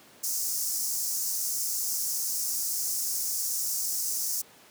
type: high-pass noise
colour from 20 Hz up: pink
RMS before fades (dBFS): -30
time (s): 0.23-4.42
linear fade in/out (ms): 10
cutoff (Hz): 5300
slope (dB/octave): 48
effects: pink hiss -54 dBFS RMS until 4.7 s + high-pass 200 Hz 12 dB/octave